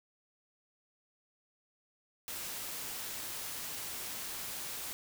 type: noise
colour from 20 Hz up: white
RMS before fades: -41 dBFS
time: 2.28-4.93 s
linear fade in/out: 0 ms
effects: none